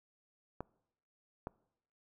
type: clicks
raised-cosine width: 1 ms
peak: -25 dBFS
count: 2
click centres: 0.606 / 1.471 s
effects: noise-tail reverb RT60 0.8 s tail -24 dB re dry